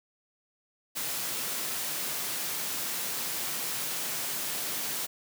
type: high-pass noise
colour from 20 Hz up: white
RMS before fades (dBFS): -33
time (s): 0.95-5.07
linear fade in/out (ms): 20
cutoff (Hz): 110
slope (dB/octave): 96
effects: none